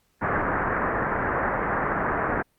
white low-pass noise, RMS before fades -25 dBFS, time 0.21-2.43 s, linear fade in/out 20 ms, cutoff 1800 Hz, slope 48 dB/octave, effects pink hiss -68 dBFS RMS until 2.58 s + Opus 48 kbps

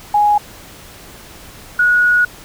sine tone pair in turn, 830.6 / 1456.6 Hz, G#5 / F#6, 0 / -28 cents, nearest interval minor seventh, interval 972 cents, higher second, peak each -9 / -9 dBFS, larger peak neither, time 0.14-0.38 / 1.79-2.25 s, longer second, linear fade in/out 5 ms, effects pink hiss -38 dBFS RMS until 2.44 s

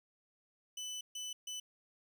25% pulse tone bursts at uneven times, 3000 Hz, F#7, 23 cents sharp, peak -37 dBFS, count 3, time 0.77-1.01 / 1.15-1.33 / 1.47-1.6 s, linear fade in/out 5 ms, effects none

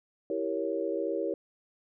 sine chord, E diminished seventh, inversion none, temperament equal, 329.6 / 392 / 466.2 / 554.4 Hz, E4 / G4 / Bb4 / Db5, 0 / 0 / 0 / 0 cents, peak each -34 dBFS, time 0.3-1.34 s, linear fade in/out 2 ms, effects none

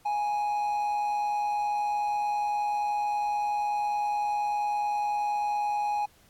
triangle tone with amplitude modulation, 830.6 Hz, G#5, in tune, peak -22 dBFS, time 0.05-6.06 s, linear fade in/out 10 ms, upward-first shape sine, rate 130 Hz, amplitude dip 35%, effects pink hiss -61 dBFS RMS until 6.29 s + AAC 64 kbps

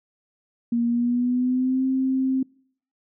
sine tone with pitch glide, 235.6 to 262.9 Hz, A#3 to C4, +19 to +8 cents, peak -19 dBFS, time 0.72-2.43 s, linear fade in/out 5 ms, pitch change +189 cents, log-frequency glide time 0.86-1.85 s, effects noise-tail reverb RT60 0.6 s tail -26 dB re dry

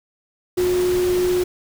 sine tone in noise, 361.2 Hz, F#4, 42 cents flat, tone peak -16 dBFS, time 0.57-1.44 s, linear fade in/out 10 ms, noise pink, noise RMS -30 dBFS, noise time 0.57-1.44 s, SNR +11 dB, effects none

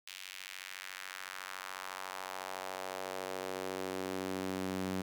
sawtooth tone with high-pass filter sweep, 93.9 Hz, F#2, 26 cents sharp, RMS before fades -41 dBFS, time 0.07-5.02 s, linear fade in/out 5 ms, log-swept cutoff 2800 to 200 Hz, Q 1.5, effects none

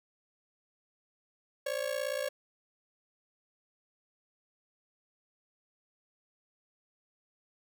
45% pulse ring-modulated tone, 554.4 Hz, C#5, in tune, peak -29 dBFS, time 1.66-2.29 s, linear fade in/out 5 ms, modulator 28.7 Hz, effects none

